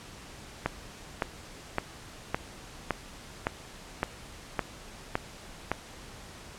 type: click train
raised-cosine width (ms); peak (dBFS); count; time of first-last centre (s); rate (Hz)
0.5; -11; 10; 0.66-5.716; 1.78
effects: pink hiss -47 dBFS RMS until 6.58 s + low-pass 9000 Hz 12 dB/octave